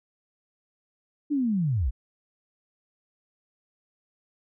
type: linear sweep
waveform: sine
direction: down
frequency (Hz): 303.2 to 47.81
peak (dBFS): -22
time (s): 1.3-1.91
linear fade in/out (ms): 20
effects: none